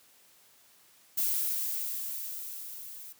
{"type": "noise with level ramp", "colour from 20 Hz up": "violet", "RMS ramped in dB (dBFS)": [-28, -46], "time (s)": [1.17, 3.13], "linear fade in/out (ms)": 10, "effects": ["white hiss -61 dBFS RMS until 3.19 s", "high-pass 100 Hz 12 dB/octave"]}